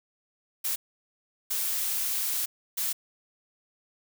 blue noise bursts at uneven times, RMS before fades -29 dBFS, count 3, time 0.64-0.76 / 1.5-2.46 / 2.77-2.93 s, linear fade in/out 10 ms, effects none

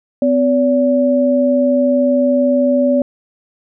sine tone pair together, 254.4 / 572.2 Hz, C4 / D5, -48 / -45 cents, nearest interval octave + major second, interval 1403 cents, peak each -13 dBFS, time 0.22-3.02 s, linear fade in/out 2 ms, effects none

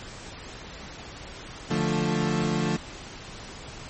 30% pulse chord, D minor, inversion none, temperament equal, 146.83 / 174.61 / 220 Hz, D3 / F3 / A3, 0 / 0 / 0 cents, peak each -26 / -25 / -25 dBFS, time 1.7-2.77 s, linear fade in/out 10 ms, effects pink hiss -41 dBFS RMS until 3.89 s + MP3 32 kbps

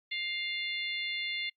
harmonic tone, 700 Hz, F5, 4 cents sharp, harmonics 3 / 4 / 5 / 6, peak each -35 / -40 / -38 / -42 dBFS, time 0.11-1.5 s, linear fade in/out 10 ms, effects noise-tail reverb RT60 0.1 s tail -25 dB re dry + Opus 48 kbps

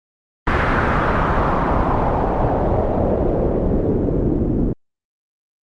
pink noise with low-pass filter sweep, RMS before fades -17 dBFS, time 0.47-4.73 s, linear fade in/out 2 ms, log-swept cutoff 1700 to 300 Hz, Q 2, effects Opus 24 kbps

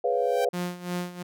sine chord, C# dominant seventh, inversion second, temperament equal, 415.3 / 493.9 / 554.4 / 698.5 Hz, G#4 / B4 / C#5 / E#5, 0 / 0 / 0 / 0 cents, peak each -30 / -25 / -29 / -28 dBFS, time 0.04-0.49 s, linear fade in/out 5 ms
sawtooth tone with exponential growth, 780 Hz, G5, 9 cents flat, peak -24 dBFS, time 0.06-0.45 s, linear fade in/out 5 ms, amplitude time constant 83 ms
sawtooth tone with tremolo, 177.6 Hz, F3, 29 cents sharp, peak -23 dBFS, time 0.53-1.23 s, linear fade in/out 10 ms, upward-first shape sine, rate 2.9 Hz, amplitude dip 80%
effects none

